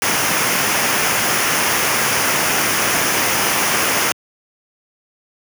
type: noise with comb filter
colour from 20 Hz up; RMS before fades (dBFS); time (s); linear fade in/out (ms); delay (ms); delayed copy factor
pink; -17; 0.02-4.12; 0; 0.25; -0.55
effects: high-pass 150 Hz 12 dB/octave